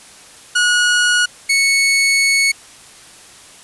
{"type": "tone pair in turn", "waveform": "sawtooth", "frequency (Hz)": [1454, 2210], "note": ["F#6", "C#7"], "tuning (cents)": [-31, -6], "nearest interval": "perfect fifth", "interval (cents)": 725, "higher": "second", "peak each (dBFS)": -8, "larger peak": "neither", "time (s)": [[0.55, 1.26], [1.49, 2.52]], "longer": "second", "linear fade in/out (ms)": 10, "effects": ["white hiss -41 dBFS RMS until 3.63 s", "resampled to 24000 Hz"]}